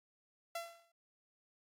sawtooth tone with exponential decay, 677 Hz, E5, 46 cents sharp, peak -33 dBFS, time 0.55-0.92 s, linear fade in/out 5 ms, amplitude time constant 80 ms, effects AAC 64 kbps

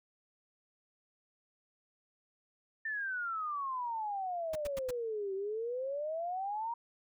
sine exponential two-way sweep, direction down then up, 1800 to 380.4 to 952 Hz, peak -34 dBFS, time 2.85-6.74 s, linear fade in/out 5 ms, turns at 5.34 s
pink noise bursts, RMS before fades -43 dBFS, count 4, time 4.53-4.909 s, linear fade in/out 5 ms, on 25 ms, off 93 ms
effects none

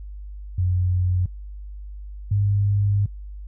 sine tone pair in turn, 90.7 / 101.16 Hz, F#2 / G#2, -34 / -45 cents, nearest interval major second, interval 189 cents, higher second, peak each -18 / -17 dBFS, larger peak second, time 0.58-1.26 / 2.31-3.06 s, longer second, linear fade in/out 5 ms, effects noise-tail reverb RT60 0.1 s tail -24 dB re dry + added 50 Hz sine -33 dBFS peak until 3.47 s

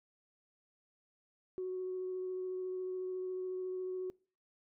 sine tone with vibrato, 370 Hz, F#4, in tune, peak -35 dBFS, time 1.58-4.1 s, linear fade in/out 0 ms, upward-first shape triangle, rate 14 Hz, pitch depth 12 cents each way, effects noise-tail reverb RT60 0.4 s tail -25 dB re dry + tanh soft clip ceiling -31 dBFS

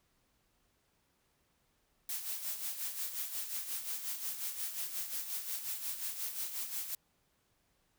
blue noise with tremolo, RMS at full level -37 dBFS, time 2.09-6.95 s, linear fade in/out 2 ms, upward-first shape sine, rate 5.6 Hz, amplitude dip 60%, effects pink hiss -75 dBFS RMS until 7.98 s

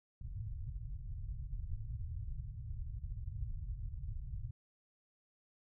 pink low-pass noise, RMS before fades -42 dBFS, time 0.21-4.51 s, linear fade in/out 5 ms, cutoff 130 Hz, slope 48 dB/octave, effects none

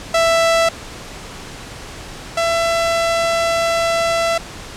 sawtooth tone pair in turn, 663 / 669.2 Hz, E5 / E5, +10 / +26 cents, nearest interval unison, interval 16 cents, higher second, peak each -8 / -11 dBFS, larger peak first, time 0.14-0.69 / 2.37-4.38 s, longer second, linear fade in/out 5 ms, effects pink hiss -33 dBFS RMS until 4.76 s + low-pass 8000 Hz 12 dB/octave

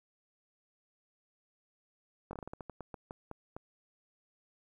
slowing click train, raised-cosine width 1 ms, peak -28 dBFS, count 14, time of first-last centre 2.31-3.565 s, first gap 21 ms, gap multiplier 1.23, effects 11-bit

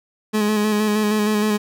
30% pulse tone with vibrato, 211.6 Hz, G#3, 33 cents sharp, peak -14 dBFS, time 0.33-1.58 s, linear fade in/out 20 ms, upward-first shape square, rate 6.4 Hz, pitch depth 24 cents each way, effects none

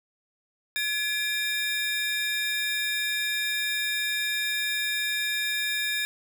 square tone cluster, 1702 / 2378 / 3689 Hz, G#6 / D7 / A#7, +42 / +21 / -19 cents, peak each -31 dBFS, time 0.76-6.05 s, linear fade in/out 0 ms, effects none

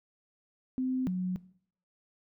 sine tone pair in turn, 257.7 / 183.01 Hz, C4 / F#3, -26 / -19 cents, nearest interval tritone, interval 593 cents, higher first, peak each -28 dBFS, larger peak neither, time 0.78-1.07 / 1.07-1.36 s, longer neither, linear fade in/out 0 ms, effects noise-tail reverb RT60 0.6 s tail -19 dB re dry

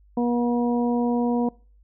harmonic tone, 240.2 Hz, B3, 48 cents flat, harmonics 1 / 2 / 3 / 4, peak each -21 / -27 / -31 / -33 dBFS, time 0.17-1.49 s, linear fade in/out 5 ms, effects noise-tail reverb RT60 0.4 s tail -24 dB re dry + added 50 Hz sine -52 dBFS peak until 1.83 s

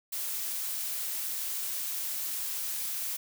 blue noise, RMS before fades -34 dBFS, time 0.12-3.17 s, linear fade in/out 10 ms, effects none

